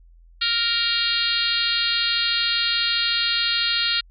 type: harmonic tone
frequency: 466.2 Hz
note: A#4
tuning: in tune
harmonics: 3 / 4 / 5 / 6 / 7 / 8 / 9 / 10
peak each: -28 / -31 / -32 / -27 / -28 / -26 / -24 / -32 dBFS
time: 0.41-4.01 s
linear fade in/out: 10 ms
effects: added 42 Hz sine -47 dBFS peak until 4.1 s